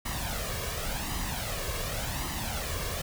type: noise with flanger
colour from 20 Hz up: pink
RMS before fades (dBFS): -33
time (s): 0.05-3.02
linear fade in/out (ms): 10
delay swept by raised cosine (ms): 1 to 1.82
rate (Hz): 0.9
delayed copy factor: +0.6
effects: none